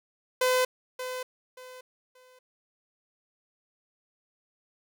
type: tone with echo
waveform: sawtooth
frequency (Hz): 508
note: B4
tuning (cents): +49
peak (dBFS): -18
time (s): 0.41-0.65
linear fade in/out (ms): 5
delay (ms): 580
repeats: 3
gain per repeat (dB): -11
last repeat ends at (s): 2.39
effects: none